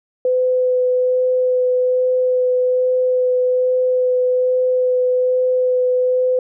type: tone with vibrato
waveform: sine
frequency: 505 Hz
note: B4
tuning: 39 cents sharp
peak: -13 dBFS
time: 0.25-6.39 s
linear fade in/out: 2 ms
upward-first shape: sine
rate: 1.2 Hz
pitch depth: 9 cents each way
effects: none